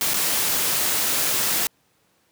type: noise with dropouts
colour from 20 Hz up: white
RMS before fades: -22 dBFS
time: 0.01-1.67 s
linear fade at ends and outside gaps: 1 ms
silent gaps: 0.136-0.141 s
effects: pink hiss -64 dBFS RMS until 2.31 s + high-pass 100 Hz 12 dB/octave